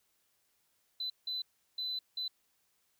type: tone bursts at uneven times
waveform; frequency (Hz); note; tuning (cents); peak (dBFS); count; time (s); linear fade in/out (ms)
sine; 4013; B7; +27; -33; 4; 1-1.1 / 1.27-1.42 / 1.78-1.99 / 2.17-2.28; 5
effects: tanh soft clip ceiling -30 dBFS + white hiss -75 dBFS RMS until 2.99 s